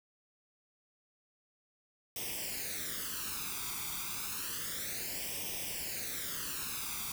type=noise with flanger; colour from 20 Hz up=white; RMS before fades=-39 dBFS; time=2.16-7.12 s; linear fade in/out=2 ms; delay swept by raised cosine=0.35 to 0.86 ms; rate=0.3 Hz; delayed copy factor=+0.75; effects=none